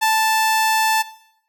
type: tone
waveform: sawtooth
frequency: 880 Hz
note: A5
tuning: in tune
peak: -11 dBFS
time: 0.01-1.03 s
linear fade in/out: 20 ms
effects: noise-tail reverb RT60 0.7 s tail -17 dB re dry